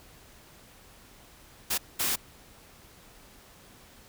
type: noise bursts at uneven times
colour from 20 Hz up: white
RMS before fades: -28 dBFS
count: 2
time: 1.7-1.78 / 1.99-2.16 s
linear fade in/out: 10 ms
effects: pink hiss -54 dBFS RMS until 4.08 s